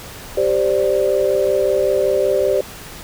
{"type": "chord", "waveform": "sine", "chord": "G suspended fourth", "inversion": "none", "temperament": "just", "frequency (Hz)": [392, 522.7, 588], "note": ["G4", "C5", "D5"], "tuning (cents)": [0, -2, 2], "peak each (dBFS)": -18, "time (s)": [0.37, 2.61], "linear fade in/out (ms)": 5, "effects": ["pink hiss -35 dBFS RMS until 3.03 s"]}